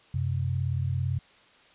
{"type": "tone pair together", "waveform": "sine", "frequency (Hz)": [92.96, 130.81], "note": ["F#2", "C3"], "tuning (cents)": [9, 0], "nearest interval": "tritone", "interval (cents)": 591, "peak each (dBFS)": -28, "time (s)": [0.14, 1.19], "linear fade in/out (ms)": 5, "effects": ["white hiss -57 dBFS RMS until 1.74 s", "resampled to 8000 Hz"]}